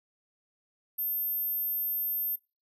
sine tone, 13290 Hz, G#9, in tune, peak -29 dBFS, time 0.98-2.36 s, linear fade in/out 10 ms, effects noise-tail reverb RT60 0.3 s tail -21 dB re dry

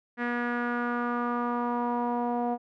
sawtooth tone with low-pass filter sweep, 240.8 Hz, B3, 44 cents flat, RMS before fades -29 dBFS, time 0.17-2.58 s, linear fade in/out 50 ms, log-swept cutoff 1800 to 780 Hz, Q 4, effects none

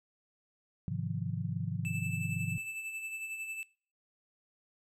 sine chord, F minor seventh, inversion first, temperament just, 104.77 / 130.96 / 157.15 / 174.61 Hz, Ab2 / C3 / Eb3 / F3, +16 / +2 / +18 / 0 cents, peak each -38 dBFS, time 0.88-2.58 s, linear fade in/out 0 ms
square tone with tremolo, 2637 Hz, E7, in tune, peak -37 dBFS, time 1.85-3.63 s, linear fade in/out 0 ms, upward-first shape sine, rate 11 Hz, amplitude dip 50%
effects noise-tail reverb RT60 0.4 s tail -21 dB re dry + low-pass 12000 Hz 12 dB/octave

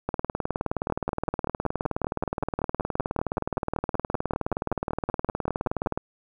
two click trains, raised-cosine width 1 ms, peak -12 / -13 dBFS, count 114 / 27, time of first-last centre 0.09-5.975 / 0.9-5.862 s, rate 19.2 / 5.24 Hz, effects 9-bit

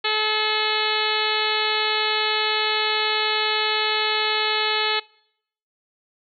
harmonic tone, 430.4 Hz, A4, 38 cents flat, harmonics 1 / 2 / 3 / 4 / 5 / 6 / 7 / 8 / 9 / 10, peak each -29 / -29 / -29 / -29 / -29 / -29 / -29 / -29 / -29 / -29 dBFS, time 0.04-5 s, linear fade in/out 10 ms, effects noise-tail reverb RT60 0.7 s tail -23 dB re dry

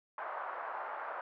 pink band-pass noise, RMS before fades -41 dBFS, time 0.18-1.21 s, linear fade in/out 2 ms, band 690 to 1400 Hz, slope 24 dB/octave, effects none

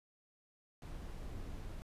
brown noise, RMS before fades -45 dBFS, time 0.82-1.82 s, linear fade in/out 0 ms, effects resampled to 32000 Hz

